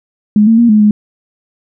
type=tone with pitch steps; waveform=sine; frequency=209.9 / 225.7 / 235.8 / 212.9 / 209.8 Hz; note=G#3 / A3 / A#3 / G#3 / G#3; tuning=+19 / +44 / +20 / +43 / +18 cents; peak=-4 dBFS; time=0.36-0.91 s; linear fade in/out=2 ms; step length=110 ms; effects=none